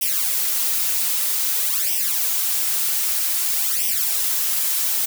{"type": "noise with flanger", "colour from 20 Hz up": "blue", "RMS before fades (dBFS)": -21, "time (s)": [0.01, 5.06], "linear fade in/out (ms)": 10, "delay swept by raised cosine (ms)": [0.35, 6.05], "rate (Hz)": 0.52, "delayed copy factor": 0.85, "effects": []}